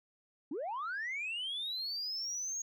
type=linear sweep; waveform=sine; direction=up; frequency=250.9 to 6645 Hz; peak=-34 dBFS; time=0.51-2.62 s; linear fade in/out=5 ms; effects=tanh soft clip ceiling -33 dBFS